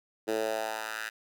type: tone with high-pass filter sweep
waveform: 10% pulse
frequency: 110 Hz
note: A2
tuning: in tune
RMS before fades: -33 dBFS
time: 0.27-1.1 s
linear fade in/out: 20 ms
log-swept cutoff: 370 to 1700 Hz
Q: 2.4
effects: none